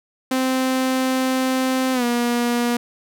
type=tone with pitch glide; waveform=sawtooth; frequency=259.9 to 239.7 Hz; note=C4 to A#3; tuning=-11 to +48 cents; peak=-14 dBFS; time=0.31-2.77 s; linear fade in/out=5 ms; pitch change=-141 cents; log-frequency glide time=1.93-2.04 s; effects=none